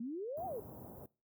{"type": "exponential two-way sweep", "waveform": "sine", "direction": "up then down", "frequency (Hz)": [220, 784, 406.6], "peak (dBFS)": -38, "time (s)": [0, 0.6], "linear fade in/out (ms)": 5, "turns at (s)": 0.46}
{"type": "band-stop noise", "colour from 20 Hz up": "pink", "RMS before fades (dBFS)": -49, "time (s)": [0.37, 1.06], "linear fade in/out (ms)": 2, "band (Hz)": [830, 15000], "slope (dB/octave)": 24}
{"effects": ["noise-tail reverb RT60 0.3 s tail -21 dB re dry", "high-pass 100 Hz 12 dB/octave"]}